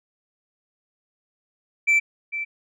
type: tone with echo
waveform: sine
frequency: 2331 Hz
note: D7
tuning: 14 cents flat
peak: -12 dBFS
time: 1.87-2 s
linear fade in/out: 20 ms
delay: 450 ms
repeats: 1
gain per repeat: -13 dB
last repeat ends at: 2.45 s
effects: tanh soft clip ceiling -14 dBFS